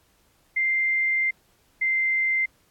sine tone pair in turn, 2093 / 2084 Hz, C7 / C7, 0 / -7 cents, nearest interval unison, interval 7 cents, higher first, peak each -20 dBFS, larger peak neither, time 0.56-1.31 / 1.81-2.46 s, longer first, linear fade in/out 10 ms, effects pink hiss -63 dBFS RMS until 2.7 s + AAC 64 kbps

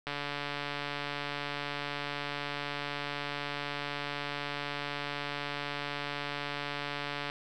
click train, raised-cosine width 0.3 ms, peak -19 dBFS, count 1042, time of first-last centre 0.07-7.299 s, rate 144 Hz, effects none

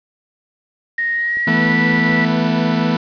sine tone with pitch glide, 1864.7 to 1959.7 Hz, A#6 to B6, 0 to -14 cents, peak -16 dBFS, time 0.98-2.25 s, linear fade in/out 5 ms, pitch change +86 cents, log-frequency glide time 1.13-1.72 s
clicks, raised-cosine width 2 ms, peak -25 dBFS, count 7, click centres 1.371 / 1.662 / 1.692 / 1.939 / 1.98 / 2.096 / 2.133 s
40% pulse chord, E suspended fourth, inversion none, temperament equal with one note detuned, 164.81 / 220 / 245.2 Hz, E3 / A3 / B3, 0 / 0 / -12 cents, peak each -18 dBFS, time 1.47-2.97 s, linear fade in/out 5 ms
effects resampled to 11025 Hz + 7-bit

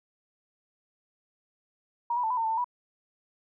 sine tone with pitch steps, 946 / 981 / 886 / 997 / 909 / 886 / 897 / 979 Hz, A#5 / B5 / A5 / B5 / A#5 / A5 / A5 / B5, +25 / -12 / +12 / +16 / -44 / +12 / +33 / -15 cents, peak -25 dBFS, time 2.1-2.644 s, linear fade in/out 5 ms, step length 68 ms, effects none

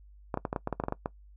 clicks, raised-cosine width 1 ms, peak -16 dBFS, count 12, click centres 0.342 / 0.374 / 0.452 / 0.529 / 0.562 / 0.674 / 0.727 / 0.8 / 0.838 / 0.884 / 0.924 / 1.059 s, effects noise-tail reverb RT60 0.1 s tail -20 dB re dry + added 50 Hz sine -51 dBFS peak until 1.36 s

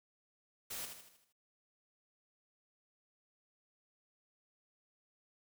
white noise with echo, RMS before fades -43 dBFS, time 0.7-0.86 s, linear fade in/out 10 ms, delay 78 ms, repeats 6, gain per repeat -6 dB, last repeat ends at 1.328 s, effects none

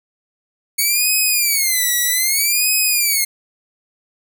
5% pulse tone with vibrato, 2214 Hz, C#7, 3 cents flat, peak -5 dBFS, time 0.78-3.25 s, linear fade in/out 10 ms, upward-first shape sine, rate 0.63 Hz, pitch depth 230 cents each way, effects none

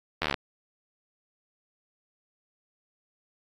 slowing click train, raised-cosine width 0.3 ms, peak -10 dBFS, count 10, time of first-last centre 0.22-0.342 s, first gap 12 ms, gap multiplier 1.03, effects AAC 32 kbps

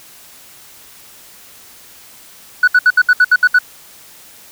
sine tone bursts, 1480 Hz, F#6, in tune, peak -3 dBFS, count 9, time 2.63-3.588 s, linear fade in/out 5 ms, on 46 ms, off 68 ms, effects tanh soft clip ceiling -4 dBFS + white hiss -41 dBFS RMS until 4.51 s

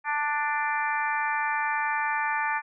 harmonic tone, 294.9 Hz, D4, 7 cents sharp, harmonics 3 / 4 / 5 / 6 / 7 / 8, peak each -28 / -33 / -34 / -30 / -38 / -35 dBFS, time 0.04-2.62 s, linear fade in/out 50 ms, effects none

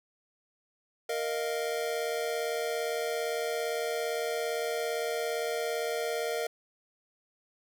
square chord, Bb suspended fourth, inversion none, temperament just, 466.2 / 621.6 / 699.2 Hz, Bb4 / Eb5 / F5, 0 / -2 / +2 cents, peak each -33 / -36 / -38 dBFS, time 1.09-6.47 s, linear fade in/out 5 ms, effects none

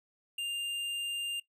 sine tone with hard clipping, 2800 Hz, F7, 4 cents sharp, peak -34 dBFS, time 0.38-1.4 s, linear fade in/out 5 ms, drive 8 dB, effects noise-tail reverb RT60 0.1 s tail -18 dB re dry

